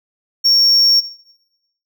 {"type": "tone", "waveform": "triangle", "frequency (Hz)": 5510, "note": "F8", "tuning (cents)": -24, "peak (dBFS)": -8, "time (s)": [0.44, 1.01], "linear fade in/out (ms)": 20, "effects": ["noise-tail reverb RT60 0.9 s tail -17 dB re dry"]}